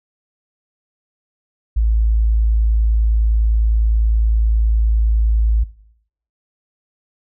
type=tone; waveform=sine; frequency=54.9 Hz; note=A1; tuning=3 cents flat; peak=-12 dBFS; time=1.76-5.64 s; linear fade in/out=10 ms; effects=noise-tail reverb RT60 0.7 s tail -18 dB re dry